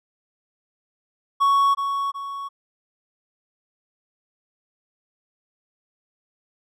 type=tone with echo; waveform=triangle; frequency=1113 Hz; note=C#6; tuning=7 cents sharp; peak=-13 dBFS; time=1.4-1.75 s; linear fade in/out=20 ms; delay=370 ms; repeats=2; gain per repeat=-7 dB; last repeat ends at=2.49 s; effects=none